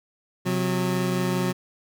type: tone pair together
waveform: 25% pulse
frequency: 129.8 / 182.1 Hz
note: C3 / F#3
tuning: -13 / -27 cents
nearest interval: tritone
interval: 586 cents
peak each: -24 / -20 dBFS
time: 0.45-1.53 s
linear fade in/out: 20 ms
effects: none